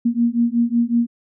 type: beating tone pair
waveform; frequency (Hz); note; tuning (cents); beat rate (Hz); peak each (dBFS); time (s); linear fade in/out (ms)
sine; 233.1 / 238.5; A#3 / A#3; 0 / +40; 5.4; -18; 0.05-1.07; 10
effects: none